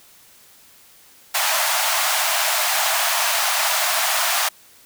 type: high-pass noise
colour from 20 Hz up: pink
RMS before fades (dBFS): -20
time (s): 1.34-4.49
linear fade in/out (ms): 10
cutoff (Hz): 620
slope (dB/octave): 96
effects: white hiss -50 dBFS RMS until 4.85 s